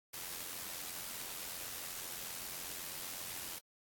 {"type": "noise with amplitude modulation", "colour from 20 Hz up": "white", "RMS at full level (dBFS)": -42, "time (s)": [0.13, 3.59], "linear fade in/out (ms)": 10, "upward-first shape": "sine", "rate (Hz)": 87.9, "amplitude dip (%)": 45, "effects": ["AAC 64 kbps"]}